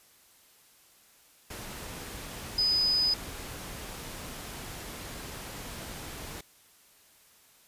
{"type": "tone in noise", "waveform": "sine", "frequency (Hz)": 5000, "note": "D#8", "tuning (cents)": 8, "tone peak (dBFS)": -23, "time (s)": [2.58, 3.14], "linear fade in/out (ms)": 5, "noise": "pink", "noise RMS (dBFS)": -41, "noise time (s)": [1.5, 6.41], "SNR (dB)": 15, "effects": ["white hiss -60 dBFS RMS until 7.67 s", "resampled to 32000 Hz"]}